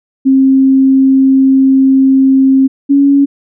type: tone pair in turn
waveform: sine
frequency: 267 / 279.8 Hz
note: C4 / C#4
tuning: +35 / +16 cents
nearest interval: minor second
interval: 81 cents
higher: second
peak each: -4 dBFS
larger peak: neither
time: 0.25-2.68 / 2.89-3.26 s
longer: first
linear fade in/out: 20 ms
effects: none